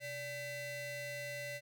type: ring-modulated tone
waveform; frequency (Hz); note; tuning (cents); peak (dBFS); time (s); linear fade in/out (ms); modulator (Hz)
35% pulse; 710; F5; +28; -36; 0-1.61; 50; 1290
effects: none